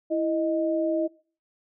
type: tone pair together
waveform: sine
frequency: 329.7 / 622.3 Hz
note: E4 / D#5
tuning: 0 / 0 cents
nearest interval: major seventh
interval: 1100 cents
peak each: -25 / -25 dBFS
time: 0.1-1.08 s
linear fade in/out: 20 ms
effects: noise-tail reverb RT60 0.4 s tail -22 dB re dry